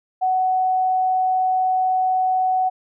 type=tone; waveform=sine; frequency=746 Hz; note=F#5; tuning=14 cents sharp; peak=-16 dBFS; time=0.21-2.7 s; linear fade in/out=20 ms; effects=none